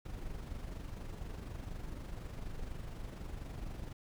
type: noise with amplitude modulation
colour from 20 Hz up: brown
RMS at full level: -41 dBFS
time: 0.05-3.93 s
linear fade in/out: 5 ms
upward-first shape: sine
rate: 24.1 Hz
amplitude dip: 50%
effects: none